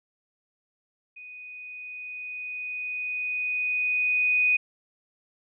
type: tone with level ramp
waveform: sine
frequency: 2487 Hz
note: D#7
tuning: 1 cent flat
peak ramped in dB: -41 to -18 dBFS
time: 1.16-4.57 s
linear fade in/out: 10 ms
effects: none